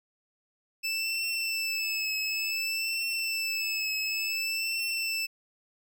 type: tone with vibrato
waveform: 25% pulse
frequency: 2637 Hz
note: E7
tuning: in tune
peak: -25 dBFS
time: 0.83-5.27 s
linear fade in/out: 20 ms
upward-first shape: triangle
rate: 0.56 Hz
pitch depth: 42 cents each way
effects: none